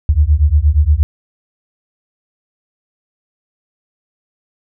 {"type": "beating tone pair", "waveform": "sine", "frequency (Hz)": [70.6, 79.1], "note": ["C#2", "D#2"], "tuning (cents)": [32, 29], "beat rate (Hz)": 8.5, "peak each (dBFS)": -11, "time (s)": [0.09, 1.03], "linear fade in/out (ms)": 0, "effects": []}